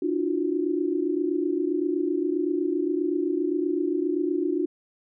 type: tone cluster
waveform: sine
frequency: 296.3 / 338 / 365.7 Hz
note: D4 / E4 / F#4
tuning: +15 / +43 / -20 cents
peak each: -27 dBFS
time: 0.02-4.66 s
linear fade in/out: 5 ms
effects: none